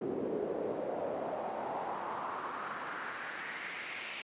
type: noise with band-pass filter sweep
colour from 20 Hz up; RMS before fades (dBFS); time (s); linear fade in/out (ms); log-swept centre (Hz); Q
brown; -38; 0.01-4.22; 5; 370 to 2600; 3
effects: high-pass 200 Hz 12 dB/octave + resampled to 8000 Hz